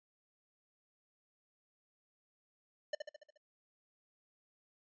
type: tone with echo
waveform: square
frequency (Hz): 599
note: D5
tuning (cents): +34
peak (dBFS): -34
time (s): 2.93-2.95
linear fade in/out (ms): 5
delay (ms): 71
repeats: 6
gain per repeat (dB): -5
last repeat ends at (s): 3.376
effects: noise-tail reverb RT60 0.1 s tail -25 dB re dry + resampled to 16000 Hz